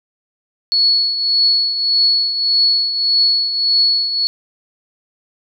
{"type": "tone with tremolo", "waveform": "sine", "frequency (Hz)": 4388, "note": "C#8", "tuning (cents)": -18, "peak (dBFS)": -9, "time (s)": [0.72, 4.27], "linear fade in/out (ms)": 0, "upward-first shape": "triangle", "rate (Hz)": 1.7, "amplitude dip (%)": 65, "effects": []}